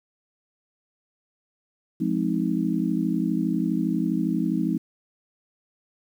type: chord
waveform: sine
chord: F minor seventh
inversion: none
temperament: just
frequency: 174.61 / 209.5 / 261.9 / 314.3 Hz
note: F3 / Ab3 / C4 / Eb4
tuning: 0 / +15 / +2 / +18 cents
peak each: -27 dBFS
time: 2-4.78 s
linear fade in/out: 10 ms
effects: 9-bit